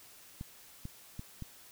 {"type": "clicks", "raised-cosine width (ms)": 5, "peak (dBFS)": -28, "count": 4, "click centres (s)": [0.411, 0.854, 1.194, 1.423], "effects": ["white hiss -56 dBFS RMS until 1.71 s"]}